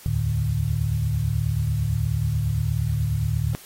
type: tone cluster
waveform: sine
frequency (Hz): 72.9 / 82 / 109.8 / 148.2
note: D2 / E2 / A2 / D3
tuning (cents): -12 / -9 / -3 / +16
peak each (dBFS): -28 / -31 / -23 / -26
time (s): 0.06-3.55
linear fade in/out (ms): 0
effects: white hiss -46 dBFS RMS until 3.65 s + AAC 48 kbps